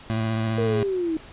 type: tone with vibrato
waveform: 25% pulse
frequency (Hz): 111.5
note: A2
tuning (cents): +23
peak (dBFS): -19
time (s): 0.1-0.83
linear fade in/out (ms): 0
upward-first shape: square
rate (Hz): 15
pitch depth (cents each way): 19
type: linear sweep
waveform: sine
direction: down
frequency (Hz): 471.4 to 311.1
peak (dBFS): -22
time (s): 0.58-1.17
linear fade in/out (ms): 2
effects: pink hiss -45 dBFS RMS until 1.32 s + resampled to 8000 Hz